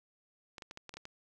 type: clicks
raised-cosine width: 0.2 ms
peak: -28 dBFS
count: 8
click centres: 0.582 / 0.622 / 0.711 / 0.774 / 0.893 / 0.94 / 0.97 / 1.054 s
effects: none